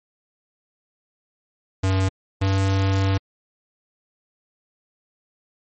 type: tone pair in turn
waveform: square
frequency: 95.2 / 96.86 Hz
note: F#2 / G2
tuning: +50 / -20 cents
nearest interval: unison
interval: 30 cents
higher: second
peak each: -18 dBFS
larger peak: neither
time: 1.83-2.09 / 2.41-3.18 s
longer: second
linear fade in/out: 10 ms
effects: MP3 32 kbps